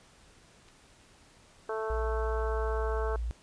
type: clicks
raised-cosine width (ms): 0.2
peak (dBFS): -40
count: 2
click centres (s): 0.683 / 0.687
type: harmonic tone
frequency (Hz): 220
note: A3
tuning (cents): 0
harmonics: 2 / 3 / 4 / 5 / 6 / 7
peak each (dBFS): -33 / -39 / -40 / -41 / -42 / -44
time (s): 1.69-3.16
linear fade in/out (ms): 2
type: tone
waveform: sine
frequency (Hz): 57.6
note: A#1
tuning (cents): -20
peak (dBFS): -30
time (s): 1.9-3.31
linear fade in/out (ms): 0
effects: pink hiss -59 dBFS RMS until 3.42 s + resampled to 22050 Hz